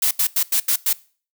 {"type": "noise bursts at uneven times", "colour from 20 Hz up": "blue", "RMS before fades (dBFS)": -18, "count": 6, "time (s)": [[0.02, 0.11], [0.19, 0.27], [0.36, 0.43], [0.52, 0.6], [0.68, 0.76], [0.86, 0.93]], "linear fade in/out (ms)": 5, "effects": ["noise-tail reverb RT60 0.4 s tail -21 dB re dry"]}